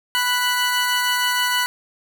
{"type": "tone pair together", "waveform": "20% pulse", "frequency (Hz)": [988.8, 1480], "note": ["B5", "F#6"], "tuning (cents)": [2, 0], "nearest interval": "perfect fifth", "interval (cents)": 698, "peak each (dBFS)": -16, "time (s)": [0.15, 1.66], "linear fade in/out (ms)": 0, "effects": []}